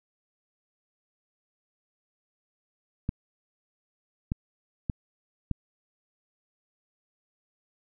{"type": "clicks", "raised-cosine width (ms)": 5, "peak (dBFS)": -15, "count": 4, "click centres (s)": [3.091, 4.319, 4.898, 5.513], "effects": []}